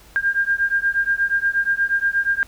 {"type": "beating tone pair", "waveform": "sine", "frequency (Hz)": [1600, 1608.4], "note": ["G6", "G6"], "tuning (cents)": [35, 44], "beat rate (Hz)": 8.4, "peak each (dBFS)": -20, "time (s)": [0.16, 2.43], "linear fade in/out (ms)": 0, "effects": ["added 50 Hz sine -49 dBFS peak until 2.47 s", "pink hiss -49 dBFS RMS until 2.47 s"]}